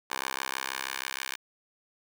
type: tone with high-pass filter sweep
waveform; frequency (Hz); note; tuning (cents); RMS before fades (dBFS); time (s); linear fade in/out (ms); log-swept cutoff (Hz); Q
10% pulse; 66.3; C2; +23; -35; 0.1-1.36; 10; 950 to 1800; 1
effects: none